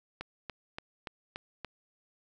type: click train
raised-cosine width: 0.3 ms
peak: -22 dBFS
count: 6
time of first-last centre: 0.21-1.647 s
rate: 3.48 Hz
effects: none